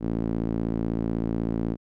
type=tone with band-pass filter; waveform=sawtooth; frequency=56.1 Hz; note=A1; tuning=34 cents sharp; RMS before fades=-27 dBFS; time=0-1.77 s; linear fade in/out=50 ms; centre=260 Hz; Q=1.7; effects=none